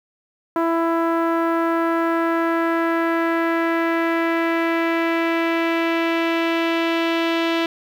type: tone with low-pass filter sweep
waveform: sawtooth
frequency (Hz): 332.1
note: E4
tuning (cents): +13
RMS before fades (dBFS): -20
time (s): 0.56-7.66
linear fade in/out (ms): 2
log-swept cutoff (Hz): 1200 to 3200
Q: 2
effects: 8-bit